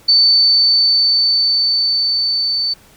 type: tone with level ramp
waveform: sine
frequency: 4529 Hz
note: C#8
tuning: 36 cents sharp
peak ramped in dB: -7 to -15 dBFS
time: 0.08-2.74 s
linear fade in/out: 10 ms
effects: pink hiss -47 dBFS RMS until 2.96 s